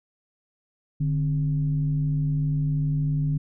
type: tone with frequency modulation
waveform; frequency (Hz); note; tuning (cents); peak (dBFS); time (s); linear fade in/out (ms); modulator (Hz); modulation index
sine; 147.9; D3; +13; -21; 1-3.38; 10; 117; 0.42
effects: none